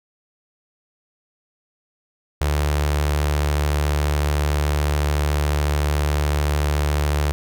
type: tone with notch filter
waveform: sawtooth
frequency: 73.8 Hz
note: D2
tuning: 9 cents sharp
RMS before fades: -20 dBFS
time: 2.41-7.32 s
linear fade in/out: 0 ms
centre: 230 Hz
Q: 1.3
effects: none